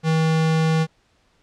square tone, 160 Hz, D#3, 49 cents sharp, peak -17 dBFS, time 0.03-0.87 s, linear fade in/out 50 ms, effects pink hiss -62 dBFS RMS until 1.42 s + low-pass 6000 Hz 12 dB/octave

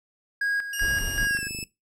triangle tone with tremolo, 1641 Hz, G#6, 21 cents flat, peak -21 dBFS, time 0.41-1.48 s, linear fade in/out 5 ms, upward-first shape square, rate 2.6 Hz, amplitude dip 65%
15% pulse tone with pitch glide, 2836 to 2616 Hz, F7 to E7, +26 to -14 cents, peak -25 dBFS, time 0.73-1.64 s, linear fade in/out 2 ms, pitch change -140 cents, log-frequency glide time 1.26-1.45 s
brown noise, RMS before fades -31 dBFS, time 0.81-1.26 s, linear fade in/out 10 ms
click train, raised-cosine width 3 ms, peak -26 dBFS, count 11, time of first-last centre 1.23-1.628 s, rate 25.1 Hz
effects noise-tail reverb RT60 0.2 s tail -18 dB re dry

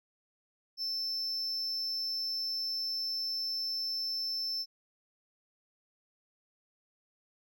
triangle tone, 5310 Hz, E8, 12 cents sharp, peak -31 dBFS, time 0.77-4.66 s, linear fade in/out 50 ms, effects none

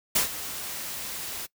white noise with ADSR envelope, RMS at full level -21 dBFS, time 0.15-1.47 s, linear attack 9 ms, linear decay 120 ms, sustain -14 dB, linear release 25 ms, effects noise-tail reverb RT60 0.1 s tail -22 dB re dry

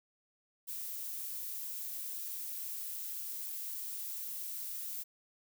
violet noise, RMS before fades -41 dBFS, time 0.67-5.04 s, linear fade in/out 20 ms, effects none

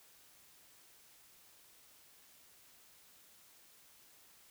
silence, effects white hiss -63 dBFS RMS until 4.5 s

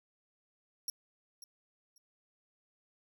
25% pulse tone with echo, 5588 Hz, F8, in tune, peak -29 dBFS, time 0.88-0.9 s, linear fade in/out 2 ms, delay 540 ms, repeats 2, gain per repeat -14 dB, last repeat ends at 1.98 s, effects none

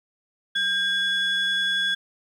sine tone pair together, 1602 / 3391 Hz, G6 / G#7, +37 / +35 cents, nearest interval octave + minor second, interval 1298 cents, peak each -22 dBFS, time 0.55-1.95 s, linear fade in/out 10 ms, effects tanh soft clip ceiling -17 dBFS + 9-bit

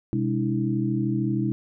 sine tone cluster, 128.1 / 204.6 / 289.9 / 323 Hz, C3 / G#3 / D4 / E4, -36 / -26 / -22 / -35 cents, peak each -26 / -27 / -31 / -27 dBFS, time 0.13-1.52 s, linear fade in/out 0 ms, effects none

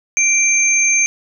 sine tone pair together, 2349 / 6318 Hz, D7 / G8, 0 / +13 cents, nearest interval octave + perfect fourth, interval 1713 cents, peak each -14 dBFS, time 0.17-1.06 s, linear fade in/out 0 ms, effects none

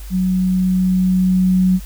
sine tone with level ramp, 185 Hz, F#3, in tune, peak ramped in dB -14 to -10 dBFS, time 0.1-1.8 s, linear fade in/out 50 ms, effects added 50 Hz sine -29 dBFS peak until 1.85 s + white hiss -42 dBFS RMS until 1.85 s

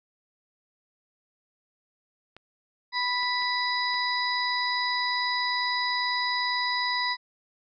clicks, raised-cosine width 0.3 ms, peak -29 dBFS, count 4, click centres 2.366 / 3.232 / 3.422 / 3.942 s
harmonic tone, 987.8 Hz, B5, in tune, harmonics 1 / 2 / 4 / 5, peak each -29 / -29 / -32 / -32 dBFS, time 2.92-7.17 s, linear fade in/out 50 ms
effects none

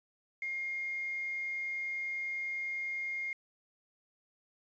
sine tone with quantisation, 2130 Hz, C7, 30 cents sharp, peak -34 dBFS, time 0.42-3.33 s, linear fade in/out 2 ms, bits 9, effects resampled to 16000 Hz

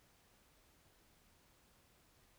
silence, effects pink hiss -70 dBFS RMS until 2.38 s

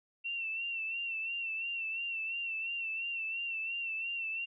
sine tone with vibrato, 2707 Hz, E7, 45 cents sharp, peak -34 dBFS, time 0.24-4.46 s, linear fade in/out 20 ms, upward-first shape sine, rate 2.9 Hz, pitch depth 51 cents each way, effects none

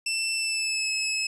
20% pulse tone with pitch glide, 2670 to 2588 Hz, E7 to E7, +22 to -32 cents, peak -20 dBFS, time 0.06-1.27 s, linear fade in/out 5 ms, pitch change -54 cents, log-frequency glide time 0.34-0.89 s, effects resampled to 24000 Hz

